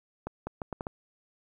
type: accelerating click train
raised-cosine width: 1 ms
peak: -20 dBFS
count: 6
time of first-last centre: 0.27-0.869 s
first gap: 200 ms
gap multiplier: 0.74
effects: 10-bit